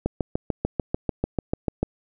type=click train; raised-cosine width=2 ms; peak=-9 dBFS; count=13; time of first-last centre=0.06-1.83 s; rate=6.78 Hz; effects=none